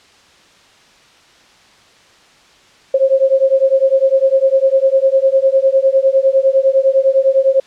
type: beating tone pair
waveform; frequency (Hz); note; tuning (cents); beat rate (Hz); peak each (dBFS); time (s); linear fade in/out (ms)
sine; 531 / 540.9; C5 / C#5; +25 / -43; 9.9; -12; 2.94-7.6; 5
effects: white hiss -47 dBFS RMS until 7.66 s + low-pass 5000 Hz 12 dB/octave